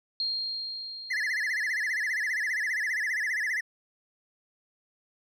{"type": "tone with exponential decay", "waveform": "sine", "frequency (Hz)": 4219, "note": "C8", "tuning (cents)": 14, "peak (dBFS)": -26, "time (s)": [0.2, 3.01], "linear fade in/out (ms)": 1, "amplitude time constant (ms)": 610}
{"type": "tone with vibrato", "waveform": "triangle", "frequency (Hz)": 1864.7, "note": "A#6", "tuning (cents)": 0, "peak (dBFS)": -25, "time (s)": [1.1, 3.61], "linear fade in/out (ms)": 10, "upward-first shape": "sine", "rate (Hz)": 15, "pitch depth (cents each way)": 180}
{"effects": []}